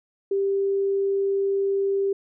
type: tone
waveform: sine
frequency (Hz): 393.9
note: G4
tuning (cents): +8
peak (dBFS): -20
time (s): 0.31-2.13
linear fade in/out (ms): 5
effects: none